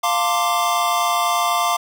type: chord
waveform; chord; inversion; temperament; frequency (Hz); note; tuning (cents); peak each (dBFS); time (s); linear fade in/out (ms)
square; D minor seventh; first; equal with one note detuned; 698.5 / 898.5 / 1046.5 / 1174.7; F5 / A5 / C6 / D6; 0 / +36 / 0 / 0; -22 / -26 / -24 / -22; 0.03-1.77; 10
effects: none